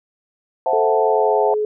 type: chord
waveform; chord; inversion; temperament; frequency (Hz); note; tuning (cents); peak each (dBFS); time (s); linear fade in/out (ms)
sine; F# half-diminished seventh; second; equal; 523.3 / 659.3 / 740 / 880; C5 / E5 / F#5 / A5; 0 / 0 / 0 / 0; -21; 0.66-1.54; 2
type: tone with pitch glide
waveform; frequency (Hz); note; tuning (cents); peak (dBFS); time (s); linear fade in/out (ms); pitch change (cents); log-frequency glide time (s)
sine; 440 to 424; A4 to G#4; 0 to +36; -17; 0.73-1.65; 2; -64; 0.97-1.41
effects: none